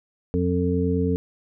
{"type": "harmonic tone", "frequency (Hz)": 89.1, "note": "F2", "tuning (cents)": 35, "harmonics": [1, 2, 3, 5], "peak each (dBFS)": [-25, -25, -25, -25], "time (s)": [0.34, 1.16], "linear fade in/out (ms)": 0, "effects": []}